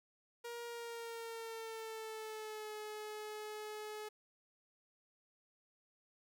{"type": "tone with pitch glide", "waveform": "sawtooth", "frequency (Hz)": [472.4, 425.8], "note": ["A#4", "G#4"], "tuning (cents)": [23, 43], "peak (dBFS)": -40, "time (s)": [0.44, 4.09], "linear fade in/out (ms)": 10, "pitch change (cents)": -180, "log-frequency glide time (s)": [0.66, 2.75], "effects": []}